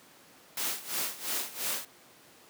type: noise with tremolo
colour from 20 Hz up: white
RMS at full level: -31 dBFS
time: 0.57-1.85 s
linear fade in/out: 2 ms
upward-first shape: sine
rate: 2.9 Hz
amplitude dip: 85%
effects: pink hiss -56 dBFS RMS until 2.49 s + high-pass 200 Hz 12 dB/octave